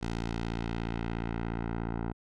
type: tone with low-pass filter sweep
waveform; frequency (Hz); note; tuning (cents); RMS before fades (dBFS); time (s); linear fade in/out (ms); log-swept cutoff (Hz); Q
10% pulse; 57; A#1; -38; -34; 0.01-2.13; 20; 6300 to 1200; 0.93
effects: none